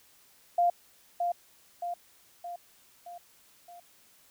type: tone with echo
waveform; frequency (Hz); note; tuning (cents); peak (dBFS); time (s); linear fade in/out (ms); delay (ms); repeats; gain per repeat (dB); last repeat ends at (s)
sine; 698.5; F5; 0; -21; 0.58-0.7; 5; 620; 5; -5; 3.8
effects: white hiss -61 dBFS RMS until 4.3 s